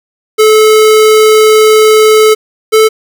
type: tone pair in turn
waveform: square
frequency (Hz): 433 / 437.3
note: A4 / A4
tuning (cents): -28 / -11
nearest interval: unison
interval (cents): 17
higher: second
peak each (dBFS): -3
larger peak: neither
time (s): 0.38-2.35 / 2.72-2.89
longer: first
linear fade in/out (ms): 20
effects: 7-bit